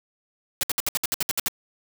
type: noise bursts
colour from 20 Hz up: white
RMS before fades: -24 dBFS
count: 11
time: 0.61-1.482 s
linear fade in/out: 0 ms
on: 22 ms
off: 63 ms
effects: none